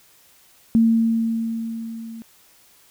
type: tone with level ramp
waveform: sine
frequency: 227.1 Hz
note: A#3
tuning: 45 cents flat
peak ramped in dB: -11 to -33 dBFS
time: 0.75-2.22 s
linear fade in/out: 0 ms
effects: white hiss -54 dBFS RMS until 2.9 s